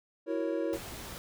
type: chord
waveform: triangle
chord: F# dominant seventh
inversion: third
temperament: equal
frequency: 329.6 / 370 / 466.2 / 554.4 Hz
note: E4 / F#4 / A#4 / C#5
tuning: 0 / 0 / 0 / 0 cents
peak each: -31 / -36 / -34 / -33 dBFS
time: 0.26-0.79 s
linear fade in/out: 50 ms
type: noise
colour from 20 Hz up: pink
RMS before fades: -43 dBFS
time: 0.73-1.18 s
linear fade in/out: 0 ms
effects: none